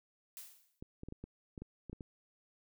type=noise with exponential decay; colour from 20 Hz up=blue; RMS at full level=-46 dBFS; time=0.37-0.8 s; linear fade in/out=0 ms; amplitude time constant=93 ms
type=clicks; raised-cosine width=3 ms; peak=-32 dBFS; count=10; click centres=0.825 / 1.034 / 1.086 / 1.124 / 1.24 / 1.578 / 1.62 / 1.897 / 1.93 / 2.008 s
effects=none